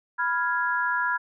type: chord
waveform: sine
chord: F diminished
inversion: second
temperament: equal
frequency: 987.8 / 1396.9 / 1661.2 Hz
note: Cb6 / F6 / Ab6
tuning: 0 / 0 / 0 cents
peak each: -27 dBFS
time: 0.18-1.18 s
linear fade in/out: 20 ms
effects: none